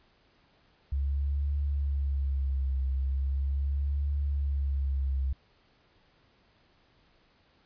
sine tone with vibrato, 68.8 Hz, C#2, 12 cents flat, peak -26 dBFS, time 0.92-5.33 s, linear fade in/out 5 ms, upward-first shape triangle, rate 0.39 Hz, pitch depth 70 cents each way, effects pink hiss -65 dBFS RMS until 7.65 s + resampled to 11025 Hz

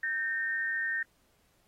sine tone pair together, 1564 / 1831 Hz, G6 / A#6, -4 / -32 cents, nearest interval minor third, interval 272 cents, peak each -35 / -30 dBFS, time 0.03-1.03 s, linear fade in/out 5 ms, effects pink hiss -70 dBFS RMS until 1.67 s + AAC 48 kbps

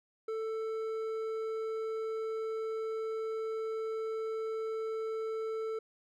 triangle tone with hard clipping, 442.6 Hz, A4, 10 cents sharp, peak -35 dBFS, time 0.28-5.79 s, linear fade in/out 5 ms, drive 10 dB, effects none

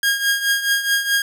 sawtooth tone with tremolo, 1627 Hz, G#6, 36 cents flat, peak -10 dBFS, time 0.03-1.22 s, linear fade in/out 2 ms, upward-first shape triangle, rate 4.7 Hz, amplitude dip 75%, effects none

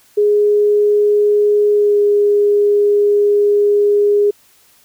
sine tone with pitch glide, 415.3 to 411 Hz, G#4 to G#4, 0 to -18 cents, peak -9 dBFS, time 0.17-4.31 s, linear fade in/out 10 ms, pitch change -18 cents, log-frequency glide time 1.72-1.99 s, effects white hiss -51 dBFS RMS until 4.84 s

